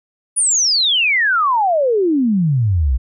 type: exponential sweep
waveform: sine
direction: down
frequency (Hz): 9900 to 57.9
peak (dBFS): -12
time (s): 0.36-2.98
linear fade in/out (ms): 20
effects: none